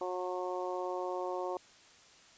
harmonic tone, 181.7 Hz, F#3, 31 cents flat, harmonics 2 / 3 / 4 / 5 / 6, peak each -38 / -39 / -41 / -42 / -44 dBFS, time 0.01-1.57 s, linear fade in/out 2 ms, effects white hiss -59 dBFS RMS until 2.37 s + resampled to 16000 Hz

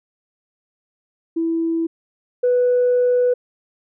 sine tone pair in turn, 329.6 / 493.8 Hz, E4 / B4, 0 / 0 cents, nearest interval perfect fifth, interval 700 cents, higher second, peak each -17 / -12 dBFS, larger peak second, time 1.36-1.87 / 2.43-3.34 s, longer second, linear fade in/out 10 ms, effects tanh soft clip ceiling -10 dBFS

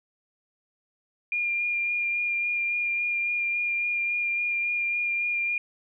sine tone with vibrato, 2408 Hz, D7, 43 cents sharp, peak -24 dBFS, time 1.32-5.58 s, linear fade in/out 2 ms, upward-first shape sine, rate 3.6 Hz, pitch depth 14 cents each way, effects none

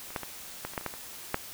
clicks, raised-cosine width 0.5 ms, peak -29 / -15 / -21 / -18 / -29 / -15 / -28 / -16 / -26 / -11 dBFS, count 10, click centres 0.105 / 0.162 / 0.233 / 0.65 / 0.736 / 0.778 / 0.811 / 0.863 / 0.939 / 1.344 s, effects white hiss -44 dBFS RMS until 1.53 s

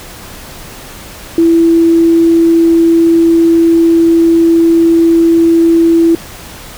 sine tone, 332.3 Hz, E4, 14 cents sharp, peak -4 dBFS, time 1.38-6.15 s, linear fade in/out 2 ms, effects pink hiss -30 dBFS RMS until 6.77 s

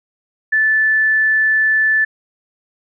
sine tone, 1750 Hz, A6, 10 cents flat, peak -11 dBFS, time 0.52-2.05 s, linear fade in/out 10 ms, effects none

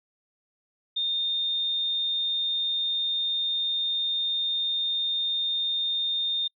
sine tone, 3643 Hz, A#7, 41 cents flat, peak -24 dBFS, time 0.96-6.48 s, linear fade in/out 10 ms, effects noise-tail reverb RT60 0.1 s tail -25 dB re dry

